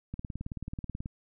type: click train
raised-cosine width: 5 ms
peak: -24 dBFS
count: 18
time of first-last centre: 0.14-1.059 s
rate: 18.5 Hz
effects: none